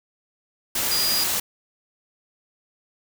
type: tone in noise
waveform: sine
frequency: 4871 Hz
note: D#8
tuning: 38 cents flat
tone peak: -22 dBFS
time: 0.91-1.24 s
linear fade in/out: 5 ms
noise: white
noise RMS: -24 dBFS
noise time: 0.75-1.4 s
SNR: -1 dB
effects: none